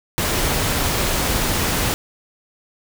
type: noise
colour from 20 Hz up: pink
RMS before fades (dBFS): -20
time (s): 0.18-1.94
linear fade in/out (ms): 0
effects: none